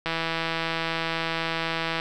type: click train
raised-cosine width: 0.3 ms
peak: -11 dBFS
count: 319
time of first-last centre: 0.06-1.999 s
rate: 164 Hz
effects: none